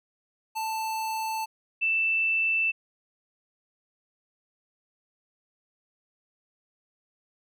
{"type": "tone pair in turn", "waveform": ["square", "sine"], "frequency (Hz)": [883, 2656], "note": ["A5", "E7"], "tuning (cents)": [6, 12], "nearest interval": "octave + perfect fifth", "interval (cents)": 1906, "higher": "second", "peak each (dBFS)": [-29, -22], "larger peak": "second", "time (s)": [[0.55, 1.46], [1.81, 2.72]], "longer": "neither", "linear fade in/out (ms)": 20, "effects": []}